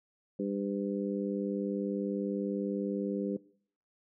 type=harmonic tone; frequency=100 Hz; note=G2; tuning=35 cents sharp; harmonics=2 / 3 / 4 / 5; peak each=-34 / -36 / -37 / -38 dBFS; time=0.39-3.37 s; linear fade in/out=5 ms; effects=noise-tail reverb RT60 0.6 s tail -22 dB re dry